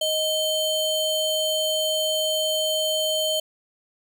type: ring-modulated tone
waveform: square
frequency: 1864.7 Hz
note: A#6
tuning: in tune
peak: -19 dBFS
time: 0.01-3.4 s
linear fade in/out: 5 ms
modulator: 1240 Hz
effects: none